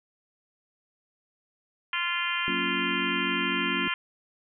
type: harmonic tone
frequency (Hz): 346.9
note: F4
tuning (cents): -12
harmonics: 3 / 4 / 5 / 6 / 7 / 8 / 9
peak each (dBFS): -34 / -34 / -34 / -34 / -34 / -34 / -34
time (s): 1.93-3.94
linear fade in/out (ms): 2
type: chord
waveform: sine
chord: Gb major seventh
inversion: none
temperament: equal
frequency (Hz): 185 / 233.1 / 277.2 / 349.2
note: Gb3 / Bb3 / Db4 / F4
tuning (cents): 0 / 0 / 0 / 0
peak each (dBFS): -36 / -36 / -34 / -35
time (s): 2.48-3.88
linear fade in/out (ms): 0
effects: none